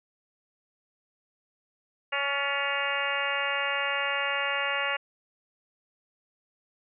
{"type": "harmonic tone with a mistuned harmonic", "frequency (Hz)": 280, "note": "C#4", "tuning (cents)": 18, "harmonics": [2, 3, 4, 5, 6, 7, 8, 9, 10], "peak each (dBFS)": [-35, -37, -35, -34, -35, -34, -35, -38, -33], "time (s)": [2.12, 4.97], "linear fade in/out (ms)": 10, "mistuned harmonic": 6, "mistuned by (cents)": 46, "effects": []}